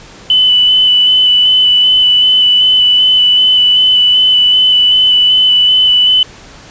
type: tone with vibrato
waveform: sine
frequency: 2997 Hz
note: F#7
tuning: 22 cents sharp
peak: -5 dBFS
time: 0.3-6.23 s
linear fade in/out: 2 ms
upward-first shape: square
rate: 2.6 Hz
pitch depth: 12 cents each way
effects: pink hiss -35 dBFS RMS until 6.7 s + resampled to 16000 Hz